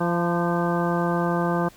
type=harmonic tone with a mistuned harmonic; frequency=172.1 Hz; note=F3; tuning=25 cents flat; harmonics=1 / 2 / 3 / 4 / 5 / 6 / 7 / 9; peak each=-24 / -27 / -29 / -30 / -31 / -32 / -32 / -34 dBFS; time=0-1.69 s; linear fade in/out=10 ms; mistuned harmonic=5; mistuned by=+35 cents; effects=pink hiss -51 dBFS RMS until 1.76 s